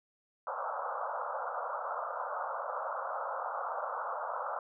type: band-pass noise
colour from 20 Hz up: white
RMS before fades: -37 dBFS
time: 0.47-4.59 s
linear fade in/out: 2 ms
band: 500 to 1400 Hz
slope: 96 dB/octave
effects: none